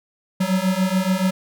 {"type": "beating tone pair", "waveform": "square", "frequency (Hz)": [183.7, 190.7], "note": ["F#3", "G3"], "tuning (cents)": [-12, -47], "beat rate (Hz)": 7, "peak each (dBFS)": [-22, -21], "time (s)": [0.4, 1.31], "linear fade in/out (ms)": 10, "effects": []}